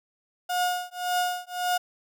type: tone with tremolo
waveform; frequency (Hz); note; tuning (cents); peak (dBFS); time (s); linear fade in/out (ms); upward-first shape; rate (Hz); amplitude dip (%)
35% pulse; 719; F#5; -50; -20; 0.49-1.78; 10; triangle; 1.8; 100
effects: none